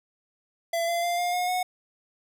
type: tone with pitch steps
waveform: square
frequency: 674 / 685 / 696.2 / 707.5 / 719 / 730.8 Hz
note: E5 / F5 / F5 / F5 / F#5 / F#5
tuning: +38 / -34 / -6 / +22 / -50 / -22 cents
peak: -25 dBFS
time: 0.73-1.63 s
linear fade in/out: 5 ms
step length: 150 ms
effects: none

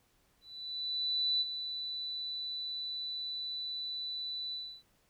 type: tone with ADSR envelope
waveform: sine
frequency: 3978 Hz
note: B7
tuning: 12 cents sharp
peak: -27 dBFS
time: 0.41-4.83 s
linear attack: 1000 ms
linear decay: 28 ms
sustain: -9 dB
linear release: 300 ms
effects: pink hiss -71 dBFS RMS until 5.09 s

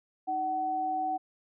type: tone pair together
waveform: sine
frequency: 311.3 / 753 Hz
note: D#4 / F#5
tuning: +1 / +30 cents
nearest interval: octave + minor third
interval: 1529 cents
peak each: -39 / -28 dBFS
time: 0.27-1.18 s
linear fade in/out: 20 ms
effects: none

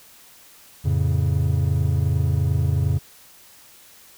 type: chord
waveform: triangle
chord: F augmented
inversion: none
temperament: equal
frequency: 87.31 / 110 / 138.59 Hz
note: F2 / A2 / C#3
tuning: 0 / 0 / 0 cents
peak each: -19 / -22 / -20 dBFS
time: 0.84-2.99 s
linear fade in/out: 20 ms
effects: white hiss -49 dBFS RMS until 4.17 s

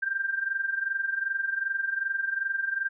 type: tone with amplitude modulation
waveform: sine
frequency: 1583 Hz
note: G6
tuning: 17 cents sharp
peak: -23 dBFS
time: 0.02-2.89 s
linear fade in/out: 10 ms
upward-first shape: sine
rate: 22.6 Hz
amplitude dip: 75%
effects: none

